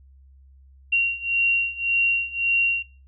sine beating tone pair, 2753 / 2754.8 Hz, F7 / F7, -25 / -24 cents, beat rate 1.8 Hz, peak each -23 / -21 dBFS, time 0.92-2.83 s, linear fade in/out 10 ms, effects noise-tail reverb RT60 0.4 s tail -23 dB re dry + added 67 Hz sine -48 dBFS peak until 3.07 s

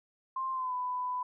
sine tone with pitch glide, 1052 to 998.1 Hz, C6 to B5, +9 to +18 cents, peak -31 dBFS, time 0.36-1.23 s, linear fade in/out 5 ms, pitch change -91 cents, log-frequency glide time 0.52-0.74 s, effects none

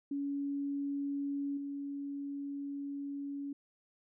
sine tone with level steps, 281.7 Hz, C#4, 28 cents sharp, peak -33 / -37 dBFS, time 0.11-3.53 s, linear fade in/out 5 ms, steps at 1.57 s, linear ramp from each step 5 ms, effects none

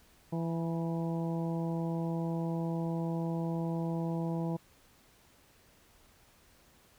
harmonic tone with a mistuned harmonic, 166.2 Hz, E3, 15 cents sharp, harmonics 1 / 2 / 3 / 4 / 5 / 6, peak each -32 / -38 / -42 / -44 / -46 / -48 dBFS, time 0.32-4.57 s, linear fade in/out 10 ms, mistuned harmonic 6, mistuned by -40 cents, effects pink hiss -63 dBFS RMS until 6.98 s

